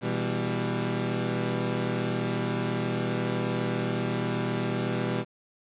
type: chord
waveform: 20% pulse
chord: E minor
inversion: second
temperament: equal with one note detuned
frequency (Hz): 123.47 / 164.81 / 199.19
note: B2 / E3 / G3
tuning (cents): 0 / 0 / +28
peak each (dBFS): -25 / -28 / -26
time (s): 0.01-5.25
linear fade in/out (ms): 50
effects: resampled to 8000 Hz + 9-bit